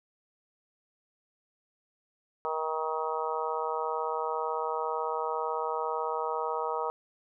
harmonic tone, 158 Hz, D#3, 27 cents sharp, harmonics 3 / 4 / 5 / 6 / 7 / 8, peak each -34 / -38 / -37 / -34 / -39 / -37 dBFS, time 2.45-6.9 s, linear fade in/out 0 ms, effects none

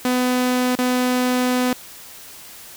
sawtooth tone with dropouts, 250.7 Hz, B3, 26 cents sharp, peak -13 dBFS, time 0.05-1.73 s, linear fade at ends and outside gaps 2 ms, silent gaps 0.754-0.788 s, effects white hiss -40 dBFS RMS until 2.76 s

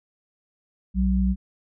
sine tone pair together, 60.9 / 189.8 Hz, B1 / F#3, -24 / +44 cents, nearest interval octave + minor sixth, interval 1968 cents, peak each -21 / -21 dBFS, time 0.94-1.36 s, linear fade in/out 50 ms, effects none

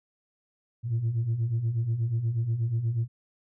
sine beating tone pair, 109.4 / 117.7 Hz, A2 / A#2, -9 / +17 cents, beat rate 8.3 Hz, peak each -30 / -24 dBFS, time 0.83-3.08 s, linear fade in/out 50 ms, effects tanh soft clip ceiling -21 dBFS

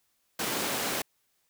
pink high-pass noise, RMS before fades -31 dBFS, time 0.39-1.02 s, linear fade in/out 5 ms, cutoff 230 Hz, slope 12 dB/octave, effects white hiss -73 dBFS RMS until 1.49 s

